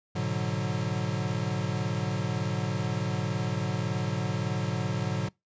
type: chord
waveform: square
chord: G# half-diminished seventh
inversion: none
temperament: equal with one note detuned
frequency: 105.4 / 123.47 / 146.83 / 185 Hz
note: G#2 / B2 / D3 / F#3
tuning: +26 / 0 / 0 / 0 cents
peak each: -34 dBFS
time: 0.15-5.29 s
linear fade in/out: 10 ms
effects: noise-tail reverb RT60 0.2 s tail -25 dB re dry + resampled to 16000 Hz